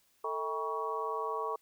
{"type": "harmonic tone with a mistuned harmonic", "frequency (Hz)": 160, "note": "D#3", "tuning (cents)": 49, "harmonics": [3, 4, 5, 6, 7], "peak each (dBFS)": [-37, -43, -44, -39, -36], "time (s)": [0.24, 1.56], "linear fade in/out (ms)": 5, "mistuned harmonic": 3, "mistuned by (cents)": -130, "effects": ["white hiss -70 dBFS RMS until 1.61 s"]}